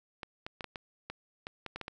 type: clicks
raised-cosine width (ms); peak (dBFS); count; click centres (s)
0.3; -23; 11; 0.232 / 0.465 / 0.608 / 0.643 / 0.758 / 1.1 / 1.469 / 1.663 / 1.76 / 1.813 / 1.881
effects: none